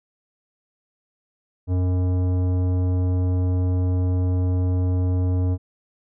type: tone with tanh clipping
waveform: sine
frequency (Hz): 91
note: F#2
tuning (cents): -28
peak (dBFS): -20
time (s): 1.67-5.58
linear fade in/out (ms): 50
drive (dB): 14
effects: none